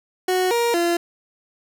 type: tone with pitch steps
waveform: 30% pulse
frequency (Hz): 368.6 / 471.3 / 343.2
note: F#4 / A#4 / F4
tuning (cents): -7 / +19 / -30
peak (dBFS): -15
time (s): 0.28-0.97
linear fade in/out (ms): 5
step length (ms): 230
effects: none